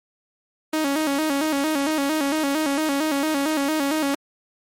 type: tone with vibrato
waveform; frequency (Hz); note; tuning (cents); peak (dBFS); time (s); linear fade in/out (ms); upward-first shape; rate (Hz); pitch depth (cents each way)
sawtooth; 294.9; D4; +7; -16; 0.73-4.15; 5; square; 4.4; 100
effects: MP3 64 kbps